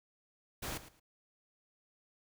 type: noise with echo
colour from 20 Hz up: pink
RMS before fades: -40 dBFS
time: 0.62-0.78 s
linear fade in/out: 10 ms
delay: 110 ms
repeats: 2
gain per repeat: -14 dB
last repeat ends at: 1 s
effects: none